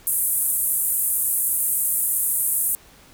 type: band-pass noise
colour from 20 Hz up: pink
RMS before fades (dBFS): -22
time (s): 0.07-2.75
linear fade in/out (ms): 0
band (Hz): 8900 to 15000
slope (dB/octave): 48
effects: pink hiss -50 dBFS RMS until 3.13 s